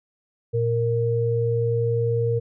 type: tone pair together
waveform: sine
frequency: 116.14 / 465.3 Hz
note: A#2 / A#4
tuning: -6 / -3 cents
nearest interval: 2 octaves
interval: 2403 cents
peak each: -22 dBFS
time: 0.53-2.4 s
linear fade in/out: 20 ms
effects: none

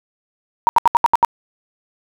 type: tone bursts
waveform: sine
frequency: 939 Hz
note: A#5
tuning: 12 cents sharp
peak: -7 dBFS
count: 7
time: 0.67-1.248 s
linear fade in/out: 0 ms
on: 20 ms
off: 73 ms
effects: 8-bit

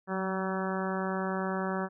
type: harmonic tone with a mistuned harmonic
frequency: 190 Hz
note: F#3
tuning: 46 cents sharp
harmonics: 1 / 2 / 3 / 4 / 5 / 6 / 7 / 8 / 9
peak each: -33 / -36 / -38 / -39 / -40 / -41 / -41 / -42 / -43 dBFS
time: 0.07-1.89 s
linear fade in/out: 50 ms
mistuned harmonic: 1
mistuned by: -28 cents
effects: none

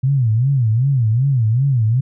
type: tone with vibrato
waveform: sine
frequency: 123.5 Hz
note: B2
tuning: in tune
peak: -12 dBFS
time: 0.03-2.01 s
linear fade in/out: 10 ms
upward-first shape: sine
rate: 2.6 Hz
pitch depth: 230 cents each way
effects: none

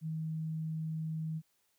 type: tone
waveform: sine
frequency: 158.8 Hz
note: D#3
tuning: 36 cents sharp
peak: -34 dBFS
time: 0.01-1.42 s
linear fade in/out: 50 ms
effects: white hiss -75 dBFS RMS until 1.78 s

